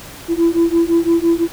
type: beating tone pair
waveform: sine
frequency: 332.7 / 338.6 Hz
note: E4 / E4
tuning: +16 / +46 cents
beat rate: 5.9 Hz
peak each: -13 dBFS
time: 0.28-1.48 s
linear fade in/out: 50 ms
effects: tanh soft clip ceiling -7 dBFS + pink hiss -35 dBFS RMS until 1.52 s